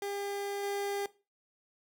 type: tone with level steps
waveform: 30% pulse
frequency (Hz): 402.1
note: G4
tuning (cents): +44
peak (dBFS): -32 / -30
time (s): 0.02-1.06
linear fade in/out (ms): 2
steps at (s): 0.63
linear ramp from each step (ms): 5
effects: noise-tail reverb RT60 0.3 s tail -18 dB re dry